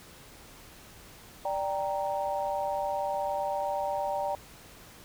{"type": "chord", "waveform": "sine", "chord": "G minor", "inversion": "second", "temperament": "equal", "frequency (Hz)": [587.3, 784, 932.3], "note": ["D5", "G5", "Bb5"], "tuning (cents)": [0, 0, 0], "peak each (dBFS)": [-32, -32, -34], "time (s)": [1.45, 4.35], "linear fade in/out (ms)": 2, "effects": ["pink hiss -51 dBFS RMS until 5.04 s"]}